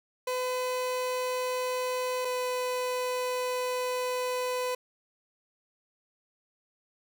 30% pulse tone pair in turn, 505 / 501.8 Hz, B4 / B4, +39 / +28 cents, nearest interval unison, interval 11 cents, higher first, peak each -26 / -26 dBFS, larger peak neither, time 0.27-2.25 / 2.25-4.75 s, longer second, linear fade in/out 5 ms, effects none

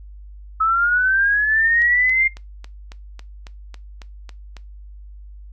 sine linear sweep, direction up, 1290 to 2120 Hz, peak -14 dBFS, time 0.6-2.28 s, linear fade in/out 10 ms
click train, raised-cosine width 0.2 ms, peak -21 dBFS, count 11, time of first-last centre 1.82-4.567 s, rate 3.64 Hz
effects noise-tail reverb RT60 0.2 s tail -17 dB re dry + added 50 Hz sine -36 dBFS peak until 5.52 s

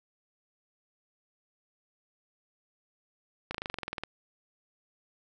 slowing click train, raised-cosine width 0.3 ms, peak -18 dBFS, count 13, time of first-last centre 3.51-4.036 s, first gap 35 ms, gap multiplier 1.04, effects none

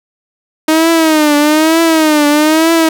sawtooth tone with vibrato, 311.3 Hz, D#4, 1 cent sharp, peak -3 dBFS, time 0.68-2.89 s, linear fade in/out 5 ms, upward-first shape triangle, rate 1.1 Hz, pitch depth 120 cents each way, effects none

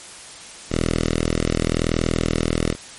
5% pulse tone with notch filter, 40.78 Hz, E1, 18 cents flat, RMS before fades -21 dBFS, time 0.69-2.76 s, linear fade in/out 50 ms, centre 980 Hz, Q 1.6, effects white hiss -39 dBFS RMS until 2.98 s + MP3 48 kbps

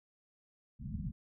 white low-pass noise, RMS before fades -40 dBFS, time 0.79-1.12 s, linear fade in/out 20 ms, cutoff 230 Hz, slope 96 dB/octave, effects none

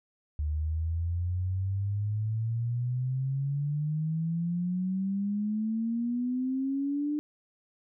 sine exponential sweep, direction up, 73.9 to 300 Hz, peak -27 dBFS, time 0.39-7.19 s, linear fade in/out 0 ms, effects none

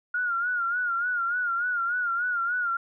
sine tone with vibrato, 1424 Hz, F6, 33 cents sharp, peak -24 dBFS, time 0.14-2.77 s, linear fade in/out 5 ms, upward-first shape sine, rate 3.4 Hz, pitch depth 77 cents each way, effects none

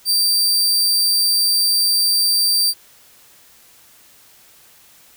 sawtooth tone, 4677 Hz, D8, 8 cents flat, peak -11 dBFS, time 0.05-2.74 s, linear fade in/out 50 ms, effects white hiss -49 dBFS RMS until 5.16 s

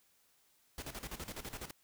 pink noise with tremolo, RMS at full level -43 dBFS, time 0.78-1.71 s, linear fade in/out 2 ms, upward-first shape square, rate 12 Hz, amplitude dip 75%, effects white hiss -71 dBFS RMS until 1.83 s

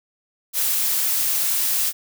blue noise, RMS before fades -21 dBFS, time 0.53-1.93 s, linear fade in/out 50 ms, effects none

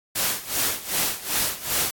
white noise with tremolo, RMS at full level -22 dBFS, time 0.15-1.91 s, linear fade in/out 10 ms, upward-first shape sine, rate 2.6 Hz, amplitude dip 85%, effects AAC 64 kbps

